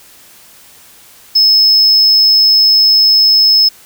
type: tone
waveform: triangle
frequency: 5200 Hz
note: E8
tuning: 24 cents flat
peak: -4 dBFS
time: 1.35-3.69 s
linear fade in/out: 10 ms
effects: white hiss -41 dBFS RMS until 3.85 s